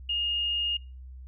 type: tone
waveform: sine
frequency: 2843 Hz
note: F7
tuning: 30 cents sharp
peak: -26 dBFS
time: 0.09-0.77 s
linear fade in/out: 5 ms
effects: noise-tail reverb RT60 0.3 s tail -21 dB re dry + added 64 Hz sine -41 dBFS peak until 1.27 s